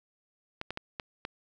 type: clicks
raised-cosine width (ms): 0.3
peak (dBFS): -19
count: 5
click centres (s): 0.614 / 0.706 / 0.774 / 0.998 / 1.251
effects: none